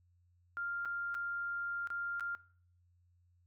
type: tone with dropouts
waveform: sine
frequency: 1396.9 Hz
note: F6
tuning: in tune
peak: -36 dBFS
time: 0.57-2.35 s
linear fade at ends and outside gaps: 0 ms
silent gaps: 0.85-0.856 / 1.144-1.15 / 1.873-1.903 / 2.197-2.207 s
effects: noise-tail reverb RT60 0.5 s tail -18 dB re dry + added 88 Hz sine -67 dBFS peak until 3.46 s